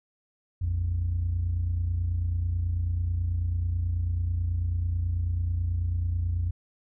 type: tone pair together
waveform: sine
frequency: 58.13 / 87.31 Hz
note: A#1 / F2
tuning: -4 / 0 cents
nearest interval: perfect fifth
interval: 704 cents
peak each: -30 / -24 dBFS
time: 0.61-6.51 s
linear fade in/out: 10 ms
effects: tanh soft clip ceiling -20 dBFS